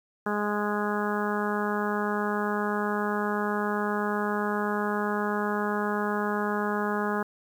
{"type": "harmonic tone", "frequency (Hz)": 207.7, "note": "G#3", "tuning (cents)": 0, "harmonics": [1, 2, 3, 4, 5, 6, 7, 8], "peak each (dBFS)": [-30, -31, -37, -34, -35, -35, -36, -37], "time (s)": [0.26, 7.23], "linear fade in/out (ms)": 5, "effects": ["9-bit"]}